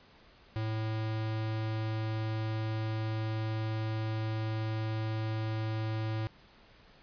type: tone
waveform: square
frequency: 109.9 Hz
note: A2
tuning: 2 cents flat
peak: -32 dBFS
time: 0.56-6.27 s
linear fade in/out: 0 ms
effects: pink hiss -59 dBFS RMS until 7.02 s + resampled to 11025 Hz